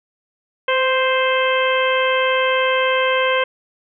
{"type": "harmonic tone with a mistuned harmonic", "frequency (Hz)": 523.3, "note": "C5", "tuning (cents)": 0, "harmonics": [1, 2, 3, 4, 5, 6], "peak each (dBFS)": [-18, -21, -23, -24, -25, -26], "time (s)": [0.68, 3.44], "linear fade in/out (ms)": 5, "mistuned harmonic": 1, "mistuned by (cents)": -20, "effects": []}